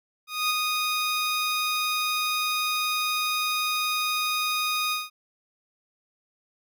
15% pulse tone with ADSR envelope, 1239 Hz, D#6, 8 cents flat, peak -15 dBFS, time 0.27-5.1 s, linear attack 230 ms, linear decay 14 ms, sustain -3 dB, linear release 180 ms, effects none

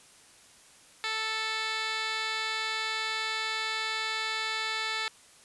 15% pulse tone with band-pass filter, 440 Hz, A4, in tune, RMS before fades -32 dBFS, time 1.04-5.08 s, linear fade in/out 0 ms, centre 3000 Hz, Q 3.1, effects white hiss -56 dBFS RMS until 5.44 s + resampled to 24000 Hz

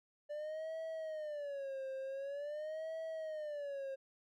triangle tone with vibrato, 586 Hz, D5, 4 cents flat, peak -38 dBFS, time 0.29-3.96 s, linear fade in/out 20 ms, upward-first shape sine, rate 0.46 Hz, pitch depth 170 cents each way, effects none

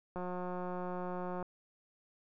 click train, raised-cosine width 1 ms, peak -27 dBFS, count 229, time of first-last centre 0.16-1.427 s, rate 180 Hz, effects none

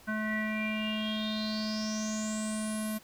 square tone with low-pass filter sweep, 215.7 Hz, A3, 34 cents flat, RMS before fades -33 dBFS, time 0.07-2.99 s, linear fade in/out 20 ms, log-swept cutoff 1600 to 12000 Hz, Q 9.2, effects pink hiss -56 dBFS RMS until 3.03 s

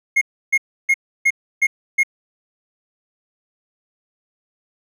triangle tone bursts, 2150 Hz, C7, 47 cents sharp, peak -10 dBFS, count 6, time 0.16-2.034 s, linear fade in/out 10 ms, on 54 ms, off 310 ms, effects none

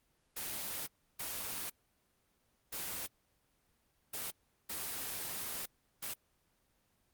white noise bursts at uneven times, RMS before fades -40 dBFS, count 6, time 0.36-0.87 / 1.19-1.7 / 2.72-3.07 / 4.13-4.31 / 4.69-5.66 / 6.02-6.14 s, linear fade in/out 10 ms, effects pink hiss -75 dBFS RMS until 7.13 s + Opus 24 kbps

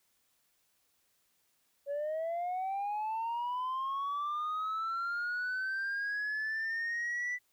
sine linear sweep, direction up, 557 to 1984 Hz, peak -30 dBFS, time 1.86-7.39 s, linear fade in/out 50 ms, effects tanh soft clip ceiling -31 dBFS + white hiss -74 dBFS RMS until 7.52 s

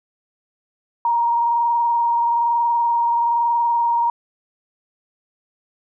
sine tone with frequency modulation, 940 Hz, A#5, 14 cents sharp, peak -15 dBFS, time 1.05-4.1 s, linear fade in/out 2 ms, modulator 21.1 Hz, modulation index 0.58, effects none

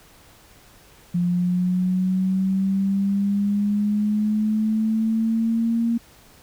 sine linear sweep, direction up, 174.61 to 233.1 Hz, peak -18 dBFS, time 1.14-5.98 s, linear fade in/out 10 ms, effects pink hiss -51 dBFS RMS until 6.42 s

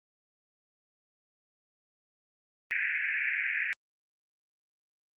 pink band-pass noise, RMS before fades -31 dBFS, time 2.71-3.73 s, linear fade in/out 0 ms, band 1600 to 2500 Hz, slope 96 dB/octave, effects Opus 32 kbps

